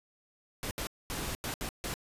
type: noise bursts at uneven times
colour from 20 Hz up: pink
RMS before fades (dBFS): -36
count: 6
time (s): 0.63-0.71 / 0.78-0.87 / 1.1-1.35 / 1.44-1.54 / 1.61-1.69 / 1.84-1.94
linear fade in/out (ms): 0
effects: resampled to 32000 Hz